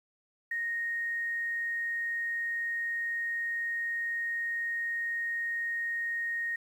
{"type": "tone", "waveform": "sine", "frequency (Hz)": 1862, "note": "A#6", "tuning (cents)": -2, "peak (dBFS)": -30, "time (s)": [0.51, 6.56], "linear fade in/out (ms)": 5, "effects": ["10-bit"]}